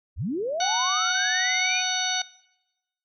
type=linear sweep; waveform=sine; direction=up; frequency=46.25 to 2503 Hz; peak=-25 dBFS; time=0.16-1.83 s; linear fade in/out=50 ms
type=harmonic tone; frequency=740 Hz; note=F#5; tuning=in tune; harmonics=1 / 2 / 3 / 4 / 5 / 6 / 8; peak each=-31 / -32 / -35 / -34 / -30 / -32 / -30 dBFS; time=0.6-2.22 s; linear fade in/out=5 ms
effects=noise-tail reverb RT60 1.0 s tail -22 dB re dry